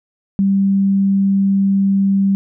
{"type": "tone", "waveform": "sine", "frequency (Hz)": 196, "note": "G3", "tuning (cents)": 0, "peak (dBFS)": -11, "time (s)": [0.39, 2.35], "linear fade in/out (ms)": 0, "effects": []}